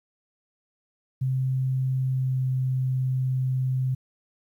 sine tone with pitch glide, 130.81 to 129.76 Hz, C3 to C3, 0 to -14 cents, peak -22 dBFS, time 1.21-3.95 s, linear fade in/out 10 ms, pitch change -14 cents, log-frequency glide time 2-2.49 s, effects 10-bit

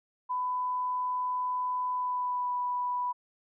sine tone with pitch glide, 1000 to 986.8 Hz, B5 to B5, +21 to -2 cents, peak -28 dBFS, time 0.29-3.13 s, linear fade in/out 20 ms, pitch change -23 cents, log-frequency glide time 1.93-2.54 s, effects none

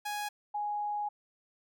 sawtooth / sine tone pair in turn, 830.6 / 830.6 Hz, G#5 / G#5, 0 / 0 cents, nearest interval unison, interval 0 cents, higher neither, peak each -30 / -31 dBFS, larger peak first, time 0.05-0.29 / 0.54-1.09 s, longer second, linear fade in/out 10 ms, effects none

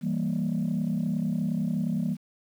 sine chord, E diminished, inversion none, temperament equal, 164.81 / 196 / 233.1 Hz, E3 / G3 / Bb3, 0 / 0 / 0 cents, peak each -28 dBFS, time 0.01-2.17 s, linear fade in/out 50 ms, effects tanh soft clip ceiling -20 dBFS + 9-bit

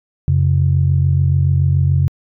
sine tone pair together, 90.3 / 137.3 Hz, F#2 / C#3, -42 / -16 cents, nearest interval perfect fifth, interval 726 cents, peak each -13 dBFS, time 0.28-2.08 s, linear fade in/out 0 ms, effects tanh soft clip ceiling -3 dBFS

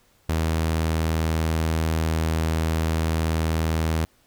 sawtooth tone, 80.4 Hz, E2, 43 cents flat, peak -17 dBFS, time 0.29-4.05 s, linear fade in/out 0 ms, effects pink hiss -61 dBFS RMS until 4.26 s

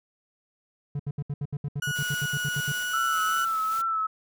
triangle tone bursts, 143.6 Hz, D3, 39 cents flat, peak -25 dBFS, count 16, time 0.95-2.72 s, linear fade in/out 5 ms, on 45 ms, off 70 ms
35% pulse tone with pitch glide, 1460 to 1478.7 Hz, F#6 to F#6, -24 to -1 cents, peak -26 dBFS, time 1.82-3.45 s, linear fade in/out 5 ms, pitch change +23 cents, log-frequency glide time 2.6-3.32 s
white noise with tremolo, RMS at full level -41 dBFS, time 1.95-3.82 s, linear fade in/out 10 ms, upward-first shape square, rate 1.7 Hz, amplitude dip 30%
sine tone with vibrato, 1318.5 Hz, E6, in tune, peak -24 dBFS, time 2.93-4.07 s, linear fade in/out 10 ms, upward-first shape sine, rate 2.5 Hz, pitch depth 35 cents each way
effects none

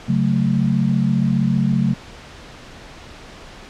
sine chord, F# minor, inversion second, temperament equal, 138.59 / 185 / 220 Hz, C#3 / F#3 / A3, 0 / 0 / 0 cents, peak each -19 dBFS, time 0.08-1.94 s, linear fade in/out 10 ms, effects pink hiss -39 dBFS RMS until 3.69 s + low-pass 5000 Hz 12 dB/octave

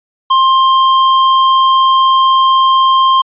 square tone, 1056 Hz, C6, 16 cents sharp, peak -7 dBFS, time 0.3-3.22 s, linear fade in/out 10 ms, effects resampled to 8000 Hz

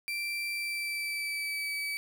35% pulse tone with pitch glide, 2349 to 2291 Hz, D7 to D7, 0 to -44 cents, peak -30 dBFS, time 0.08-1.97 s, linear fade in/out 0 ms, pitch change -44 cents, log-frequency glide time 0.51-1.72 s, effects none

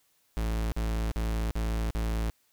45% pulse tone bursts, 55.1 Hz, A1, 3 cents sharp, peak -27 dBFS, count 5, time 0.37-2.3 s, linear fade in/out 0 ms, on 350 ms, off 45 ms, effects white hiss -69 dBFS RMS until 2.52 s

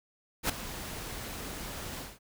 pink noise with ADSR envelope, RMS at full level -26 dBFS, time 0.43-2.19 s, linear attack 64 ms, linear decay 6 ms, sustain -14 dB, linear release 200 ms, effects none

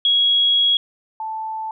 sine tone pair in turn, 3319 / 879.1 Hz, G#7 / A5, -2 / -2 cents, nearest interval octave + major seventh, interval 2300 cents, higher first, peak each -13 / -24 dBFS, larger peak first, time 0.05-0.77 / 1.2-1.71 s, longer first, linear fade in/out 2 ms, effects none

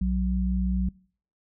sine tone pair together, 60.4 / 186.19 Hz, B1 / F#3, -38 / +11 cents, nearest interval octave + perfect fifth, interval 1949 cents, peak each -25 dBFS, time 0.01-0.89 s, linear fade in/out 5 ms, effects noise-tail reverb RT60 0.5 s tail -24 dB re dry

